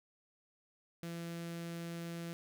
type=tone with notch filter; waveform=sawtooth; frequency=169 Hz; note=E3; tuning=43 cents sharp; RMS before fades=-43 dBFS; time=1.03-2.33 s; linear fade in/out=0 ms; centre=930 Hz; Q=1.9; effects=none